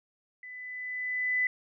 sine tone with level ramp, 2000 Hz, B6, 21 cents sharp, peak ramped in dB -42 to -23 dBFS, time 0.43-1.47 s, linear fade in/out 2 ms, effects none

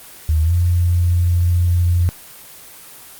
sine tone with pitch glide, 78.2 to 87.27 Hz, D#2 to F2, +9 to -1 cents, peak -12 dBFS, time 0.29-2.09 s, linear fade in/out 0 ms, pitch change +190 cents, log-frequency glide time 0.43-0.53 s, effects white hiss -39 dBFS RMS until 3.19 s + Opus 24 kbps

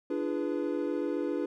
triangle chord, D diminished seventh, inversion none, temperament equal with one note detuned, 293.7 / 341.4 / 415.3 / 493.9 Hz, D4 / F4 / Ab4 / Cb5, 0 / -39 / 0 / 0 cents, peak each -31 / -32 / -34 / -34 dBFS, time 0.1-1.46 s, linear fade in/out 5 ms, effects none

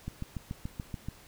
click train, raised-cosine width 5 ms, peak -23 dBFS, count 8, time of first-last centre 0.08-1.086 s, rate 6.96 Hz, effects pink hiss -55 dBFS RMS until 1.27 s

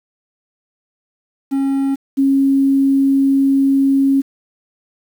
triangle / sine tone pair in turn, 273 / 273 Hz, C#4 / C#4, -26 / -26 cents, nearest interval unison, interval 0 cents, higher neither, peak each -12 / -10 dBFS, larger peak second, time 1.51-1.96 / 2.17-4.22 s, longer second, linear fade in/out 20 ms, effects 7-bit

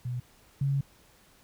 sine tone pair in turn, 123.47 / 138.58 Hz, B2 / C#3, 0 / 0 cents, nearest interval major second, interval 200 cents, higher second, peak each -30 / -24 dBFS, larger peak second, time 0.05-0.2 / 0.61-0.81 s, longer second, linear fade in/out 5 ms, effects pink hiss -60 dBFS RMS until 1.43 s

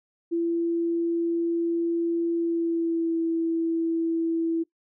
sine tone with pitch glide, 337.2 to 329.9 Hz, E4 to E4, +39 to +1 cents, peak -22 dBFS, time 0.31-4.64 s, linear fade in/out 20 ms, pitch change -38 cents, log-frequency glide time 2.34-3.18 s, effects noise-tail reverb RT60 0.1 s tail -20 dB re dry

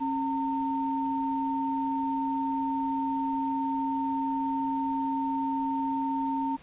sine tone pair together, 271.6 / 911.2 Hz, C#4 / A#5, -35 / -40 cents, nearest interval octave + major sixth, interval 2095 cents, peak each -29 / -29 dBFS, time 0-6.57 s, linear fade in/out 20 ms, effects pink hiss -54 dBFS RMS until 6.62 s + resampled to 8000 Hz

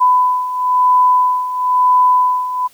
sine beating tone pair, 1000 / 1001 Hz, B5 / B5, +21 / +23 cents, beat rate 1 Hz, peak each -16 / -11 dBFS, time 0-2.68 s, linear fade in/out 20 ms, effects white hiss -49 dBFS RMS until 2.73 s

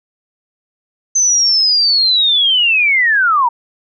sine linear sweep, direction down, 6210 to 911 Hz, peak -9 dBFS, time 1.15-3.49 s, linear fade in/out 10 ms, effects none

